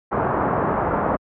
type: low-pass noise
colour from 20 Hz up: white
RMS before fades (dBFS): -21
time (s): 0.11-1.17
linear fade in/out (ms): 20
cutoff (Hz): 1200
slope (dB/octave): 24
effects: high-pass 60 Hz 12 dB/octave + low-pass 2000 Hz 12 dB/octave